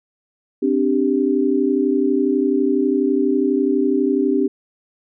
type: chord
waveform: sine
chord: C suspended second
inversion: none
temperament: equal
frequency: 261.6 / 293.7 / 392 Hz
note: C4 / D4 / G4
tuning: 0 / 0 / 0 cents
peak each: -19 / -19 / -19 dBFS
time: 0.62-4.48 s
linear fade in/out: 10 ms
effects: none